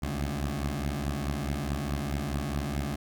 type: beating tone pair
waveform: 15% pulse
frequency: 68.9 / 73.6 Hz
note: C#2 / D2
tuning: -10 / +4 cents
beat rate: 4.7 Hz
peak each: -26 dBFS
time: 0.02-2.96 s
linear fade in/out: 10 ms
effects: none